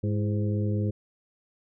harmonic tone with a mistuned harmonic, 103.83 Hz, G#2, in tune, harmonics 1 / 2 / 3 / 4 / 5, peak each -25 / -31 / -35 / -37 / -39 dBFS, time 0.03-0.91 s, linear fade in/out 10 ms, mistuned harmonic 3, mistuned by +78 cents, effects none

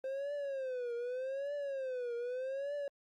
triangle tone with vibrato, 523.3 Hz, C5, in tune, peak -34 dBFS, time 0.04-2.88 s, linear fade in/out 2 ms, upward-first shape triangle, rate 0.83 Hz, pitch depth 190 cents each way, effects Opus 32 kbps

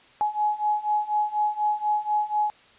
sine beating tone pair, 840 / 844.1 Hz, G#5 / G#5, +19 / +28 cents, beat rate 4.1 Hz, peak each -26 / -24 dBFS, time 0.21-2.5 s, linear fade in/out 0 ms, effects white hiss -54 dBFS RMS until 2.78 s + resampled to 8000 Hz

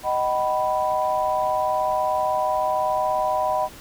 sine chord, B major, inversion first, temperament equal with one note detuned, 622.3 / 758.6 / 987.8 Hz, D#5 / F#5 / B5, 0 / +43 / 0 cents, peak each -24 dBFS, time 0.03-3.69 s, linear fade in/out 50 ms, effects pink hiss -43 dBFS RMS until 3.8 s

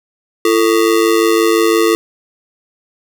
square ring-modulated tone, 392 Hz, G4, in tune, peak -7 dBFS, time 0.45-1.95 s, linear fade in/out 0 ms, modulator 52.9 Hz, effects none

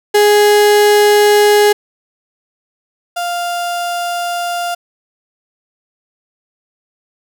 35% pulse tone pair in turn, 415.3 / 698.4 Hz, G#4 / F5, 0 / 0 cents, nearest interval major sixth, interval 900 cents, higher second, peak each -5 / -15 dBFS, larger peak first, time 0.14-1.73 / 3.16-4.75 s, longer neither, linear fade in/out 10 ms, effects none

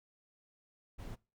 brown noise, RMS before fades -44 dBFS, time 0.98-1.16 s, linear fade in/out 20 ms, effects noise-tail reverb RT60 0.3 s tail -22 dB re dry

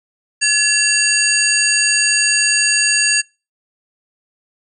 sine tone cluster, 1703 / 2727 / 4647 / 6720 / 8530 Hz, G#6 / F7 / D8 / G#8 / C9, +43 / -42 / -19 / +19 / +32 cents, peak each -18 dBFS, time 0.41-3.22 s, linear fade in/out 20 ms, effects noise-tail reverb RT60 0.3 s tail -26 dB re dry + tanh soft clip ceiling 0 dBFS

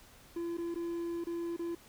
triangle tone with dropouts, 340 Hz, F4, 46 cents flat, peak -32 dBFS, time 0.36-1.75 s, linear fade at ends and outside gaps 5 ms, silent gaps 0.572-0.582 / 0.744-0.757 / 1.241-1.268 / 1.565-1.592 s, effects pink hiss -58 dBFS RMS until 1.88 s

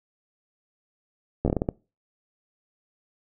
slowing click train, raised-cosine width 2 ms, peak -10 dBFS, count 8, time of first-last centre 1.45-1.689 s, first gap 12 ms, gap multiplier 1.34, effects noise-tail reverb RT60 0.3 s tail -23 dB re dry

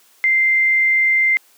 sine tone, 2088 Hz, C7, 4 cents flat, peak -12 dBFS, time 0.24-1.37 s, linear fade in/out 0 ms, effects white hiss -53 dBFS RMS until 1.57 s + high-pass 300 Hz 12 dB/octave

